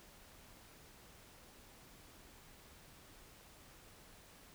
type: silence
effects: pink hiss -60 dBFS RMS until 4.54 s